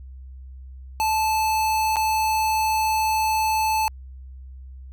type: tone with dropouts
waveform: square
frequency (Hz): 873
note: A5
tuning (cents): -14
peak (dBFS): -20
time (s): 1-3.88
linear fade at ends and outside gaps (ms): 0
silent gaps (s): 1.959-1.967
effects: added 65 Hz sine -37 dBFS peak until 4.92 s